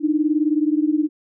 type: beating tone pair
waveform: sine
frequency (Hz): 298.2 / 317.2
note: D4 / D#4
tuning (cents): +27 / +33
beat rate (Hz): 19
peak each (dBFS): -18 / -20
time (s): 0-1.09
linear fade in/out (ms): 50
effects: none